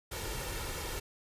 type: noise with comb filter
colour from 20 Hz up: pink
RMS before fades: -38 dBFS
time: 0.11-1 s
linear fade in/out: 10 ms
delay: 2.2 ms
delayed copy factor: +0.55
effects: resampled to 32000 Hz